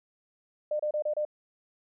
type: tone bursts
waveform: sine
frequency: 602 Hz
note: D5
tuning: 43 cents sharp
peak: -26 dBFS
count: 5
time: 0.71-1.251 s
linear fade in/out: 5 ms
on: 85 ms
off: 29 ms
effects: none